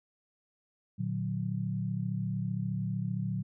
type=chord; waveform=sine; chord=Bb augmented; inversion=none; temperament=equal with one note detuned; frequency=116.54 / 149.83 / 185 Hz; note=Bb2 / D3 / F#3; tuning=0 / +35 / 0 cents; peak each=-34 / -36 / -34 dBFS; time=0.98-3.43 s; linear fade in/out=20 ms; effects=none